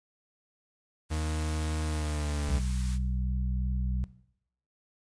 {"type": "band-stop noise", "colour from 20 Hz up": "white", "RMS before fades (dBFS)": -44, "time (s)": [1.09, 2.99], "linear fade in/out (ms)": 50, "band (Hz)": [290, 820], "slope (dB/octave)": 96}
{"type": "tone with pitch glide", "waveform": "40% pulse", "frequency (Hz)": [77.78, 72.57], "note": ["D#2", "D2"], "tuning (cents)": [0, -20], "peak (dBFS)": -28, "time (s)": [1.1, 2.6], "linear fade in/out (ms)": 20, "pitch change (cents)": -120, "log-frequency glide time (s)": [1.86, 2.48]}
{"type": "harmonic tone", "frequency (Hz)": 62.8, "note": "B1", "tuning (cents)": 30, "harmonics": [1, 2, 3], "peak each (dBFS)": [-28, -36, -37], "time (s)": [2.49, 4.04], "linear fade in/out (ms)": 0}
{"effects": ["noise-tail reverb RT60 0.7 s tail -17 dB re dry", "resampled to 22050 Hz"]}